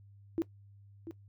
sine tone with echo, 330 Hz, E4, 2 cents sharp, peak -27 dBFS, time 0.38-0.42 s, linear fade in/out 0 ms, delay 690 ms, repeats 1, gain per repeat -12 dB, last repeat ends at 1.11 s, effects noise-tail reverb RT60 0.1 s tail -17 dB re dry + added 100 Hz sine -54 dBFS peak until 1.28 s

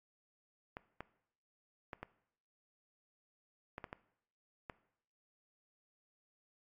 clicks, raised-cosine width 0.5 ms, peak -28 dBFS, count 8, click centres 0.769 / 1.006 / 1.932 / 2.03 / 3.781 / 3.842 / 3.929 / 4.698 s, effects noise-tail reverb RT60 0.7 s tail -18 dB re dry + AAC 64 kbps

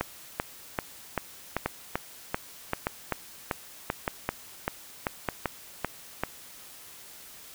two click trains, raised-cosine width 0.5 ms, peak -11 / -11 dBFS, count 17 / 4, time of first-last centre 0.01-6.236 / 1.66-5.288 s, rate 2.57 / 0.827 Hz, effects white hiss -48 dBFS RMS until 7.54 s

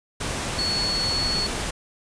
sine tone in noise, 4396 Hz, C#8, 15 cents flat, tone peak -23 dBFS, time 0.58-1.47 s, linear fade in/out 10 ms, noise pink, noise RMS -28 dBFS, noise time 0.2-1.71 s, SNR +2 dB, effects resampled to 22050 Hz

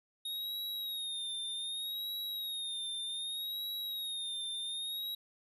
square tone with vibrato, 3729 Hz, A#7, in tune, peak -37 dBFS, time 0.25-5.15 s, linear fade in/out 5 ms, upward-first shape sine, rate 0.65 Hz, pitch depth 66 cents each way, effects none

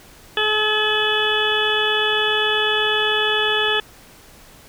harmonic tone, 427.8 Hz, A4, 49 cents flat, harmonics 1 / 2 / 3 / 4 / 6 / 7 / 8, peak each -23 / -27 / -27 / -22 / -27 / -24 / -23 dBFS, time 0.37-3.8 s, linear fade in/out 2 ms, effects pink hiss -46 dBFS RMS until 4.68 s

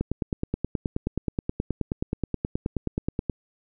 click train, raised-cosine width 3 ms, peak -12 dBFS, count 32, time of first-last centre 0.01-3.297 s, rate 9.43 Hz, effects none

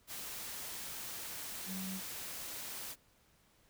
sine tone in noise, 189.3 Hz, F#3, 40 cents sharp, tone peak -40 dBFS, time 1.66-2.01 s, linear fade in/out 50 ms, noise white, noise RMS -44 dBFS, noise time 0.07-2.96 s, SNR +1 dB, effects pink hiss -69 dBFS RMS until 3.69 s

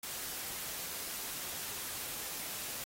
white noise, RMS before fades -41 dBFS, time 0.03-2.84 s, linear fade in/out 2 ms, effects AAC 48 kbps

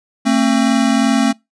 square tone pair together, 224.7 / 267.5 Hz, A3 / C4, +37 / +38 cents, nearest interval minor third, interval 301 cents, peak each -15 dBFS, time 0.25-1.33 s, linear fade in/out 20 ms, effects noise-tail reverb RT60 0.2 s tail -25 dB re dry + resampled to 22050 Hz

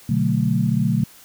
sine chord, B minor seventh, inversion none, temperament equal, 123.47 / 146.83 / 185 / 220 Hz, B2 / D3 / F#3 / A3, 0 / 0 / 0 / 0 cents, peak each -22 dBFS, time 0.09-1.04 s, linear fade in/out 5 ms, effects white hiss -47 dBFS RMS until 1.24 s

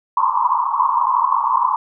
white band-pass noise, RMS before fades -17 dBFS, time 0.17-1.76 s, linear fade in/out 2 ms, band 920 to 1100 Hz, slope 96 dB/octave, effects none

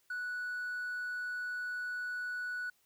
triangle tone, 1476 Hz, F#6, 5 cents flat, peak -33 dBFS, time 0.1-2.7 s, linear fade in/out 5 ms, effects tanh soft clip ceiling -30 dBFS + white hiss -72 dBFS RMS until 2.85 s

